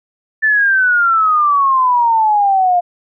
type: exponential sweep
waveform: sine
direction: down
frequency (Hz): 1771 to 698.5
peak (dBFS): -9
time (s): 0.42-2.81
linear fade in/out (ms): 20
effects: none